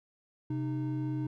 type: tone pair together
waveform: triangle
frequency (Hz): 130.81 / 307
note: C3 / D#4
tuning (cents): 0 / -23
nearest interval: octave + minor third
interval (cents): 1477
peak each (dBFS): -31 / -32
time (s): 0.5-1.27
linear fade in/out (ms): 5
effects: none